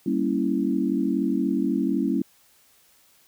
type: chord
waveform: sine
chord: G diminished seventh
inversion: none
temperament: equal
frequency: 196 / 233.1 / 277.2 / 329.6 Hz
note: G3 / Bb3 / Db4 / Fb4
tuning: 0 / 0 / 0 / 0 cents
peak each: -27 / -27 / -25 / -27 dBFS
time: 0.06-2.22 s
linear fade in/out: 5 ms
effects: white hiss -59 dBFS RMS until 3.27 s